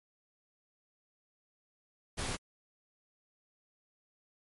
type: noise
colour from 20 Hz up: pink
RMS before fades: -36 dBFS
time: 2.17-2.37 s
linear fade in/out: 20 ms
effects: MP3 48 kbps